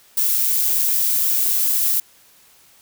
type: noise with amplitude modulation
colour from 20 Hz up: violet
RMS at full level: -17 dBFS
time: 0.17-2 s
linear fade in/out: 5 ms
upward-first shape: sine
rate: 124 Hz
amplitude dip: 30%
effects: white hiss -52 dBFS RMS until 2.81 s